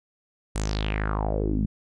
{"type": "tone with low-pass filter sweep", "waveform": "sawtooth", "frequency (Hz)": 52.4, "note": "G#1", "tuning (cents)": 16, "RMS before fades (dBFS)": -26, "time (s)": [0.55, 1.66], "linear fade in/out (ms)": 10, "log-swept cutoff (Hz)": [9000, 190], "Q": 4.9, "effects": []}